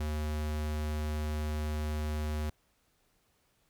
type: tone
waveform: square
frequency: 76 Hz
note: D#2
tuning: 40 cents flat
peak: -32 dBFS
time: 0-2.5 s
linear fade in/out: 5 ms
effects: pink hiss -72 dBFS RMS until 3.69 s